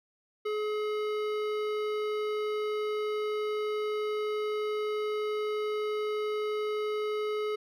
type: tone with hard clipping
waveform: sine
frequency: 424.2 Hz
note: G#4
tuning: 37 cents sharp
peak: -31 dBFS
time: 0.45-7.56 s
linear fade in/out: 10 ms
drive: 15 dB
effects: none